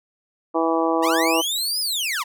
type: harmonic tone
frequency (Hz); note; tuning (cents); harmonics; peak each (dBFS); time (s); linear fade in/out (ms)
163.9; E3; -10; 2 / 3 / 4 / 5 / 6 / 7; -22 / -24 / -25 / -26 / -27 / -27; 0.54-1.42; 20
type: linear two-way sweep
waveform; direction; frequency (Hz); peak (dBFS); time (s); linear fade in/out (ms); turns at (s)
sawtooth; up then down; 866 to 5150 to 866; -19; 1.02-2.24; 20; 1.8
effects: none